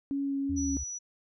sine tone with vibrato, 277.2 Hz, C#4, in tune, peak -28 dBFS, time 0.11-0.77 s, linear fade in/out 0 ms, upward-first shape sine, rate 2.7 Hz, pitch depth 10 cents each way
sine linear sweep, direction down, 84.3 to 69.3 Hz, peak -34 dBFS, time 0.49-0.84 s, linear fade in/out 10 ms
sine tone, 5890 Hz, F#8, 9 cents flat, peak -35 dBFS, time 0.56-0.99 s, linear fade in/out 20 ms
effects none

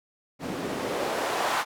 white noise with band-pass filter sweep, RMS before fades -29 dBFS, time 0.39-1.65 s, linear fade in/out 50 ms, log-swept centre 220 to 1000 Hz, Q 1.5, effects none

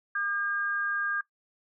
sine tone pair together, 1209 / 1613.5 Hz, D6 / G6, +50 / +50 cents, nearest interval perfect fourth, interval 500 cents, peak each -34 / -28 dBFS, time 0.15-1.21 s, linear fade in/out 5 ms, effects noise-tail reverb RT60 0.1 s tail -17 dB re dry

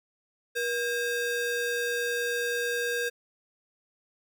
45% pulse ring-modulated tone, 1046.5 Hz, C6, in tune, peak -24 dBFS, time 0.55-3.1 s, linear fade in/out 20 ms, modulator 568 Hz, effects none

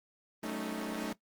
sawtooth chord, D# half-diminished seventh, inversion first, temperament equal with one note detuned, 189.54 / 220 / 277.2 / 311.1 Hz, F#3 / A3 / C#4 / D#4, +42 / 0 / 0 / 0 cents, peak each -40 / -34 / -38 / -36 dBFS, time 0.43-1.13 s, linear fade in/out 5 ms, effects noise-tail reverb RT60 0.1 s tail -17 dB re dry + Opus 24 kbps

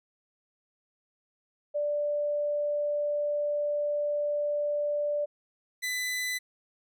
sine / sawtooth tone pair in turn, 587.3 / 2001 Hz, D5 / B6, 0 / +22 cents, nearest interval octave + major sixth, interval 2122 cents, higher second, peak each -26 dBFS, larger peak neither, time 1.74-5.26 / 5.82-6.39 s, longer first, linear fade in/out 20 ms, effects none

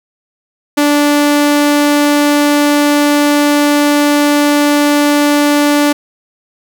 sawtooth tone, 291.8 Hz, D4, 11 cents flat, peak -4 dBFS, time 0.77-5.93 s, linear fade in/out 10 ms, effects none

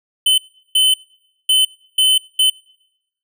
square tone bursts at uneven times, 3044 Hz, F#7, 48 cents sharp, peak -11 dBFS, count 5, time 0.26-0.38 / 0.75-0.94 / 1.49-1.65 / 1.98-2.18 / 2.39-2.5 s, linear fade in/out 5 ms, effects noise-tail reverb RT60 0.9 s tail -26 dB re dry

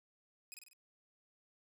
10% pulse tone with echo, 2516 Hz, D#7, 19 cents sharp, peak -38 dBFS, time 0.52-0.54 s, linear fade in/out 0 ms, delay 48 ms, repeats 4, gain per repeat -4 dB, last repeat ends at 0.732 s, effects none

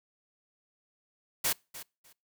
white noise with echo, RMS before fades -28 dBFS, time 1.44-1.53 s, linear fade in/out 10 ms, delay 300 ms, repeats 2, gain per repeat -15 dB, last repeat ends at 2.13 s, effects noise-tail reverb RT60 0.3 s tail -26 dB re dry

